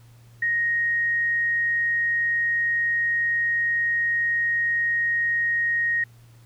sine tone, 1871 Hz, A#6, 6 cents sharp, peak -20 dBFS, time 0.42-6.04 s, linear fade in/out 5 ms, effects added 117 Hz sine -48 dBFS peak until 6.45 s + pink hiss -59 dBFS RMS until 6.45 s

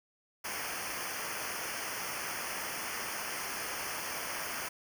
pink noise with comb filter, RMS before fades -38 dBFS, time 0.44-4.69 s, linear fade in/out 10 ms, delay 0.26 ms, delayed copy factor -0.95, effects none

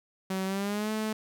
sawtooth tone with pitch glide, 189.8 to 216.8 Hz, F#3 to A3, +44 to -25 cents, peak -25 dBFS, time 0.3-1.13 s, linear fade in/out 5 ms, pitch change +231 cents, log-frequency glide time 0.45-0.91 s, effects none

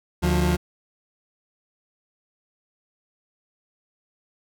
30% pulse tone pair together, 74.5 / 177.2 Hz, D2 / F3, +25 / +25 cents, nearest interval octave + minor third, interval 1500 cents, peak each -19 dBFS, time 0.22-0.57 s, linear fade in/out 20 ms, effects none

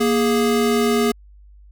square tone pair together, 235.2 / 415.3 Hz, A#3 / G#4, +16 / 0 cents, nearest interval minor seventh, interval 984 cents, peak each -19 dBFS, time 0-1.12 s, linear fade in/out 10 ms, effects added 50 Hz sine -43 dBFS peak until 1.71 s

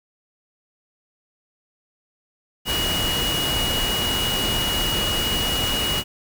sine tone in noise, 2900 Hz, F#7, 35 cents flat, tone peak -23 dBFS, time 2.65-6.04 s, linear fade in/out 50 ms, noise pink, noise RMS -25 dBFS, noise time 2.65-6.04 s, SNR -1 dB, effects none

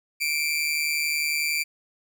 sawtooth tone with amplitude modulation, 2349 Hz, D7, in tune, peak -17 dBFS, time 0.2-1.64 s, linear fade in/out 20 ms, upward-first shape sine, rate 151 Hz, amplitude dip 65%, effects none

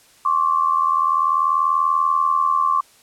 sine tone pair together, 1067 / 1147.4 Hz, C6 / D6, +34 / -41 cents, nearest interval minor second, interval 125 cents, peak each -18 dBFS, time 0.25-2.81 s, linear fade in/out 5 ms, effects white hiss -52 dBFS RMS until 3.02 s + low-pass 11000 Hz 12 dB/octave

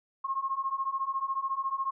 sine beating tone pair, 1069 / 1083 Hz, C6 / C#6, +37 / -41 cents, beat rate 14 Hz, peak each -33 / -31 dBFS, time 0.24-1.91 s, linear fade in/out 10 ms, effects none

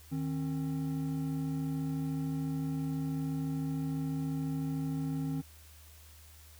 triangle tone pair together, 154.35 / 268.3 Hz, D#3 / C4, -14 / +44 cents, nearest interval minor seventh, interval 958 cents, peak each -32 / -33 dBFS, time 0.11-5.42 s, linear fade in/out 20 ms, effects added 77 Hz sine -54 dBFS peak until 6.59 s + white hiss -58 dBFS RMS until 6.59 s

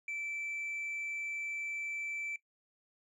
sine tone with tanh clipping, 2326 Hz, D7, 17 cents flat, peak -37 dBFS, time 0.08-2.36 s, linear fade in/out 2 ms, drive 2 dB, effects noise-tail reverb RT60 0.1 s tail -19 dB re dry

